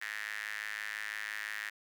sawtooth tone with high-pass filter, 105.9 Hz, G#2, 34 cents sharp, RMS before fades -40 dBFS, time 0.01-1.7 s, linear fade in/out 10 ms, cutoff 1800 Hz, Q 6.4, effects none

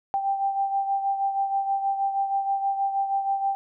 sine beating tone pair, 786 / 792.3 Hz, G5 / G5, +4 / +18 cents, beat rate 6.3 Hz, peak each -23 / -31 dBFS, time 0.14-3.55 s, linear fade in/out 0 ms, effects none

